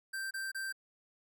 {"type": "tone bursts", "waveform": "square", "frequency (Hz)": 1568, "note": "G6", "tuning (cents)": 0, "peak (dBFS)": -37, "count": 3, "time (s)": [0.13, 0.726], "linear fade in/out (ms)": 10, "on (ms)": 180, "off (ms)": 28, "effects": []}